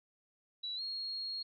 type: tone with pitch glide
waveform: sine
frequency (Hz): 3926 to 4281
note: B7 to C8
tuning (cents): -11 to +39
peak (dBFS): -37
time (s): 0.63-1.43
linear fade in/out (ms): 10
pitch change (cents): +150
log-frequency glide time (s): 0.76-0.81
effects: none